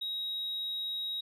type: tone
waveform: sine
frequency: 3804 Hz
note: A#7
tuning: 34 cents sharp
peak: -31 dBFS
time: 0.01-1.21 s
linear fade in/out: 10 ms
effects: tanh soft clip ceiling -31 dBFS